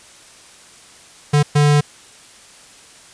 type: tone bursts at uneven times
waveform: square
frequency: 146.83 Hz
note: D3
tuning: in tune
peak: -11 dBFS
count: 2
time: 1.33-1.43 / 1.55-1.81 s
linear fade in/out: 10 ms
effects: white hiss -44 dBFS RMS until 3.13 s + resampled to 22050 Hz